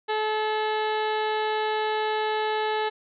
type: harmonic tone with a mistuned harmonic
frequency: 431 Hz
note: A4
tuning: 36 cents flat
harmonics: 1 / 2 / 3 / 4 / 5 / 6 / 7 / 8 / 9 / 10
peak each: -27 / -27 / -37 / -34 / -39 / -42 / -40 / -44 / -40 / -50 dBFS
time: 0.08-2.9 s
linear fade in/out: 20 ms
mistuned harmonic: 6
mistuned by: +38 cents
effects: none

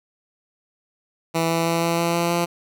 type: tone with pitch steps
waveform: 10% pulse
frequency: 164.81 / 165.96 / 167.11 / 168.27 / 169.44 / 170.62 / 171.81 Hz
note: E3 / E3 / E3 / E3 / E3 / F3 / F3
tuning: 0 / +12 / +24 / +36 / +48 / -40 / -28 cents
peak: -11 dBFS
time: 1.34-2.46 s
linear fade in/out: 20 ms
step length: 160 ms
effects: none

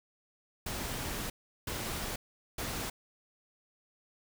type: noise bursts at uneven times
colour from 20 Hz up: pink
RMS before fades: -37 dBFS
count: 3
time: 0.66-1.3 / 1.67-2.16 / 2.58-2.9 s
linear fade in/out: 5 ms
effects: none

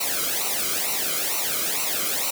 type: noise with flanger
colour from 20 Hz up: white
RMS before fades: -25 dBFS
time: 0-2.31 s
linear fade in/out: 10 ms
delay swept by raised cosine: 0.59 to 1.14 ms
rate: 2.2 Hz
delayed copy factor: -0.85
effects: none

